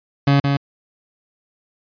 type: tone with echo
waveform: 30% pulse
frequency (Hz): 140.4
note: C#3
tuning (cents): +22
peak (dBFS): -9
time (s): 0.27-0.4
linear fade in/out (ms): 5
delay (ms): 170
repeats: 1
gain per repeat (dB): -4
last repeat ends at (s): 0.57
effects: resampled to 11025 Hz